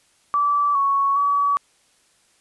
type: tone with pitch steps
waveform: sine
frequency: 1158 / 1110 / 1139 Hz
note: D6 / C#6 / C#6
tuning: -25 / +2 / +47 cents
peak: -16 dBFS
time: 0.34-1.57 s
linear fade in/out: 0 ms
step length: 410 ms
effects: white hiss -60 dBFS RMS until 2.4 s + resampled to 24000 Hz